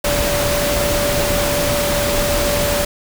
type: tone in noise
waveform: sine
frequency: 580 Hz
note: D5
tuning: 22 cents flat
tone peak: -19 dBFS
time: 0.04-2.85 s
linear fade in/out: 5 ms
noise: pink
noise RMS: -19 dBFS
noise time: 0.04-2.85 s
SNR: -3 dB
effects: none